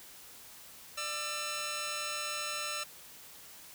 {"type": "tone pair together", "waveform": "10% pulse", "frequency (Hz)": [596, 1338], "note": ["D5", "E6"], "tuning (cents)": [25, 25], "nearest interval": "octave + major second", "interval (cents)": 1400, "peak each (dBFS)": [-32, -28], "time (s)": [0.97, 2.84], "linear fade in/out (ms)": 10, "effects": ["white hiss -52 dBFS RMS until 3.74 s"]}